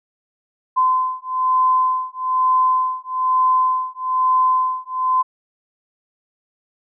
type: beating tone pair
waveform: sine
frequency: 1026 / 1027.1 Hz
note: C6 / C6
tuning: -34 / -32 cents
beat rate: 1.1 Hz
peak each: -18 / -18 dBFS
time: 0.76-5.23 s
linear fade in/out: 20 ms
effects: none